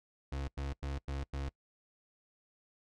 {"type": "tone bursts", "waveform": "35% pulse", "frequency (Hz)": 69.2, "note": "C#2", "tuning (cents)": -2, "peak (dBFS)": -34, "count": 5, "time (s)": [0.32, 1.492], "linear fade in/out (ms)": 5, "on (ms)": 160, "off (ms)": 93, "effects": ["noise-tail reverb RT60 0.1 s tail -24 dB re dry", "low-pass 6000 Hz 12 dB/octave"]}